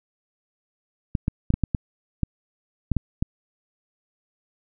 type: clicks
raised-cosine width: 5 ms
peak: -9 dBFS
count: 10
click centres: 1.152 / 1.281 / 1.504 / 1.54 / 1.637 / 1.748 / 2.233 / 2.917 / 2.967 / 3.225 s
effects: none